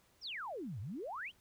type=exponential two-way sweep; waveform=sine; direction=down then up; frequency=5910 to 90.9 to 3330 Hz; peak=-40 dBFS; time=0.21-1.32 s; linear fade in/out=50 ms; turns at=0.8 s; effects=pink hiss -70 dBFS RMS until 1.4 s